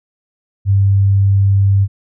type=tone; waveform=sine; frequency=98.6 Hz; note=G2; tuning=11 cents sharp; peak=-8 dBFS; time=0.65-1.88 s; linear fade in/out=50 ms; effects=none